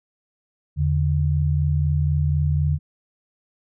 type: tone pair together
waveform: sine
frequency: 82.19 / 146.2 Hz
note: E2 / D3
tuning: -5 / -7 cents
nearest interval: minor seventh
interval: 998 cents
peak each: -20 dBFS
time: 0.76-2.79 s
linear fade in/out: 50 ms
effects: none

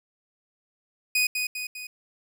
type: tone with echo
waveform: sawtooth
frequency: 2489 Hz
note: D#7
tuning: in tune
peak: -17 dBFS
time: 1.15-1.27 s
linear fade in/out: 5 ms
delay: 200 ms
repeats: 3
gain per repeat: -5 dB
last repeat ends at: 1.87 s
effects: none

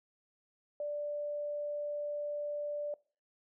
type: tone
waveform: sine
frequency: 587.3 Hz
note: D5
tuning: in tune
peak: -34 dBFS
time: 0.8-2.94 s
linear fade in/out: 2 ms
effects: noise-tail reverb RT60 0.4 s tail -23 dB re dry

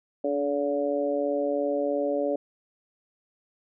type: harmonic tone with a mistuned harmonic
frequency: 142.9 Hz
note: D3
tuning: 47 cents flat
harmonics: 2 / 3 / 4 / 5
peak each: -30 / -30 / -26 / -37 dBFS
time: 0.24-2.36 s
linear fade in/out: 5 ms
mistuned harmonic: 2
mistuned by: +18 cents
effects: none

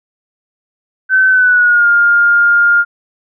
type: tone with pitch glide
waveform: sine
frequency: 1529 to 1410.2 Hz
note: G6 to F6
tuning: -44 to +16 cents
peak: -6 dBFS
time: 1.09-2.85 s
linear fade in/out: 50 ms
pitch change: -140 cents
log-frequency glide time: 1.29-1.87 s
effects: none

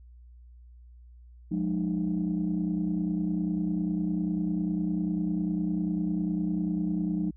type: tone cluster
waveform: sine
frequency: 178.8 / 208.8 / 306.3 Hz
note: F3 / G#3 / D#4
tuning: +41 / +10 / -27 cents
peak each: -28 / -31 / -30 dBFS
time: 1.51-7.31 s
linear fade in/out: 10 ms
effects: tanh soft clip ceiling -19 dBFS + added 60 Hz sine -48 dBFS peak until 7.36 s

